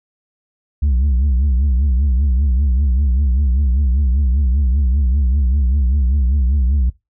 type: tone with vibrato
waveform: sine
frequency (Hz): 66.5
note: C2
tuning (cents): +29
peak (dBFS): -9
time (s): 0.82-6.9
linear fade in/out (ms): 10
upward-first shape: triangle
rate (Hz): 5.1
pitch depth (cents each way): 210
effects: noise-tail reverb RT60 0.2 s tail -21 dB re dry + tanh soft clip ceiling -11 dBFS